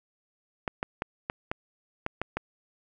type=clicks; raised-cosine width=0.5 ms; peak=-14 dBFS; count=8; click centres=0.678 / 0.829 / 1.021 / 1.299 / 1.515 / 2.064 / 2.216 / 2.37 s; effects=none